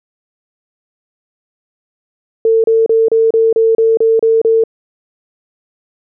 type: tone bursts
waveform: sine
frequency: 450 Hz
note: A4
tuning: 39 cents sharp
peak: -7 dBFS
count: 10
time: 2.45-4.638 s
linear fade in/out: 2 ms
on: 190 ms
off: 32 ms
effects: none